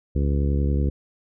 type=harmonic tone; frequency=70.7 Hz; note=C#2; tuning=35 cents sharp; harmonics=1 / 2 / 3 / 4 / 5 / 6 / 7; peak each=-20 / -26 / -30 / -32 / -34 / -36 / -37 dBFS; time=0.15-0.9 s; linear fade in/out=10 ms; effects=none